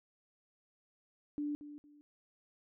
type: tone with echo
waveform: sine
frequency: 293.7 Hz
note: D4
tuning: in tune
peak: -34 dBFS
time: 1.38-1.55 s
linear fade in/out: 0 ms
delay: 230 ms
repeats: 2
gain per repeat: -12 dB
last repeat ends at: 2.01 s
effects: none